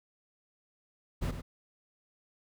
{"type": "noise with echo", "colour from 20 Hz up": "brown", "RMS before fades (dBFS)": -31, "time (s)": [1.21, 1.32], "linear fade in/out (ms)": 20, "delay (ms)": 100, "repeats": 1, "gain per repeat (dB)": -8, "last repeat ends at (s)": 1.42, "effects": []}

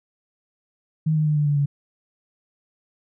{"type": "tone with pitch steps", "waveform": "sine", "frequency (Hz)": [156.9, 153.94, 151.03, 148.18, 145.38, 142.64], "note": ["D#3", "D#3", "D3", "D3", "D3", "C#3"], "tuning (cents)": [15, -18, 49, 16, -17, 50], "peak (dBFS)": -17, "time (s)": [1.06, 1.66], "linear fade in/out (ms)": 10, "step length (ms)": 100, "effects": []}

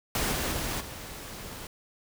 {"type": "noise with level steps", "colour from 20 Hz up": "pink", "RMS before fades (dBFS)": [-28, -30, -32, -41], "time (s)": [0.15, 1.67], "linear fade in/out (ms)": 2, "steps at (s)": [0.31, 0.51, 0.8], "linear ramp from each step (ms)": 10, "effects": []}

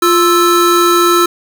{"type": "tone pair together", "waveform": "square", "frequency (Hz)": [349.2, 1318.4], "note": ["F4", "E6"], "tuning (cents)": [0, 0], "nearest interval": "octave + major seventh", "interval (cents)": 2300, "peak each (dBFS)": -11, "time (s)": [0.02, 1.26], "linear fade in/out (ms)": 5, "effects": []}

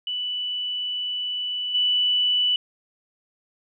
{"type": "tone with level steps", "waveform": "sine", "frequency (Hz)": 2971, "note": "F#7", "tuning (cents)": 6, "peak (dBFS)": [-25, -18], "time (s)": [0.07, 2.56], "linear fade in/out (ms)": 2, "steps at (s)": 1.74, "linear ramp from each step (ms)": 10, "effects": []}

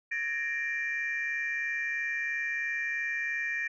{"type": "tone cluster", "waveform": "sine", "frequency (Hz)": [1704, 1847, 2364], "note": ["G#6", "A#6", "D7"], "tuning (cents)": [44, -16, 11], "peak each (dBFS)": [-38, -31, -33], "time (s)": [0.11, 3.68], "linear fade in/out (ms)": 10, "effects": ["tanh soft clip ceiling -23 dBFS"]}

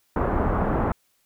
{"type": "low-pass noise", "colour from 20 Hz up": "pink", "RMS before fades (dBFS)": -23, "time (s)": [0.16, 0.92], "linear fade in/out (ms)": 2, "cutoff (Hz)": 1300, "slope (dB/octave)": 24, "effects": ["white hiss -67 dBFS RMS until 1.25 s"]}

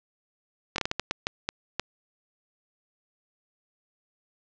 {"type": "slowing click train", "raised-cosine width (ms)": 0.2, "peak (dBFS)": -9, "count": 10, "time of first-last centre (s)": [0.76, 1.796], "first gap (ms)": 22, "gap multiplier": 1.39, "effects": ["low-pass 6000 Hz 12 dB/octave"]}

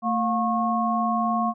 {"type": "tone cluster", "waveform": "sine", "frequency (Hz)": [224.8, 711, 1092], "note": ["A3", "F5", "C#6"], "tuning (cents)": [37, 31, -26], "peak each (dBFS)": -25, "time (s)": [0.02, 1.54], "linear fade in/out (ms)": 50, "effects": []}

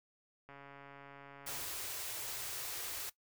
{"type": "click train", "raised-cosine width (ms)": 0.5, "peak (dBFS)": -38, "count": 162, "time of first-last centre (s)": [0.49, 1.64], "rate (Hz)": 140}
{"type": "band-stop noise", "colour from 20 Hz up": "white", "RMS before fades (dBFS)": -42, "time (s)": [1.46, 3.1], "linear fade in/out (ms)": 10, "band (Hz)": [140, 300], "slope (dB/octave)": 48}
{"effects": ["noise-tail reverb RT60 0.1 s tail -18 dB re dry"]}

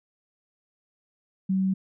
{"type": "tone", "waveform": "sine", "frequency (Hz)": 190.2, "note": "F#3", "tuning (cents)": 48, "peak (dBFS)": -21, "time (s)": [1.49, 1.74], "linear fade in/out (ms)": 10, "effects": []}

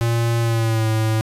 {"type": "tone with pitch glide", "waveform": "square", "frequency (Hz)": [116.54, 110.25], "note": ["A#2", "A2"], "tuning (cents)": [0, 4], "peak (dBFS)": -17, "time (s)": [0.01, 1.21], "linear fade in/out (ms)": 0, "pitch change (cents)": -96, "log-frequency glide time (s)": [0.4, 0.88], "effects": ["resampled to 32000 Hz", "8-bit"]}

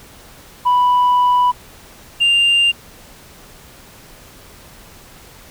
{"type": "tone pair in turn", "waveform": "sine", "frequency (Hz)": [987.8, 2794], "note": ["B5", "F7"], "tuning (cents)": [0, 0], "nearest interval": "octave + tritone", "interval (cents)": 1800, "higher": "second", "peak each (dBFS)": -8, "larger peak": "neither", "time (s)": [[0.65, 1.52], [2.2, 2.72]], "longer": "first", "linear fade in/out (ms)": 20, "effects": ["tanh soft clip ceiling -9 dBFS", "pink hiss -42 dBFS RMS until 5.5 s"]}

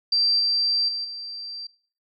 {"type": "tone with level steps", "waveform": "sine", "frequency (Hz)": 4699, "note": "D8", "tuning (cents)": 0, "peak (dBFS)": [-17, -19, -26, -32], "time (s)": [0.12, 1.67], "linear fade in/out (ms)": 5, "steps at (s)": [0.39, 0.88, 1.04], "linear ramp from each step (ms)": 10, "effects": ["noise-tail reverb RT60 0.5 s tail -21 dB re dry", "MP3 64 kbps"]}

